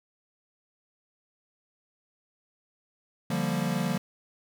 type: chord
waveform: square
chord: G minor seventh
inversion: second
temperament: equal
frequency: 146.83 / 174.61 / 196 / 233.1 Hz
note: D3 / F3 / G3 / Bb3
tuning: 0 / 0 / 0 / 0 cents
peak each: -34 / -31 / -33 / -33 dBFS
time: 3.3-3.98 s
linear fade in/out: 5 ms
effects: none